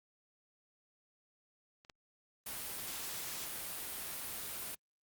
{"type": "clicks", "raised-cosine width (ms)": 0.2, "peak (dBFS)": [-43, -34], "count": 2, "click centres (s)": [1.849, 1.898]}
{"type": "noise", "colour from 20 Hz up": "white", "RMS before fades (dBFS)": -42, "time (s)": [2.46, 4.75], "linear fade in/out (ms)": 5}
{"effects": ["Opus 48 kbps"]}